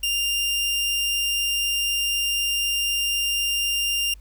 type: tone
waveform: sawtooth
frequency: 2796 Hz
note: F7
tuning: 1 cent sharp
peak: -18 dBFS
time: 0.03-4.14 s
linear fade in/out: 5 ms
effects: added 50 Hz sine -42 dBFS peak until 4.2 s + pink hiss -61 dBFS RMS until 4.2 s